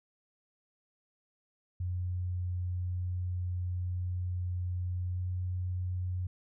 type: tone with pitch glide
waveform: sine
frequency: 89.9 to 90.79 Hz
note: F#2 to F#2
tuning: -49 to -32 cents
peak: -31 dBFS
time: 1.8-6.27 s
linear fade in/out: 5 ms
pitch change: +17 cents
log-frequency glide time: 5.14-5.2 s
effects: none